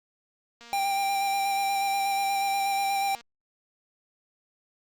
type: click train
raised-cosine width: 0.2 ms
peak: -31 dBFS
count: 612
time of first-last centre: 0.61-3.21 s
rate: 235 Hz
type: tone with vibrato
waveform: square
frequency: 790 Hz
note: G5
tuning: 13 cents sharp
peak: -25 dBFS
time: 0.73-3.15 s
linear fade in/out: 0 ms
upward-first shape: square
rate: 8.3 Hz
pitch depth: 14 cents each way
effects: Opus 48 kbps